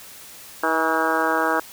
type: harmonic tone with a mistuned harmonic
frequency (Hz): 160.6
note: E3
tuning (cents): -45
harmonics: 2 / 3 / 4 / 5 / 6 / 7 / 8 / 9 / 10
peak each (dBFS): -27 / -27 / -27 / -27 / -27 / -27 / -27 / -27 / -27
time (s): 0.63-1.6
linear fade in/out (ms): 5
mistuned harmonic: 5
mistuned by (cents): +42
effects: white hiss -42 dBFS RMS until 1.72 s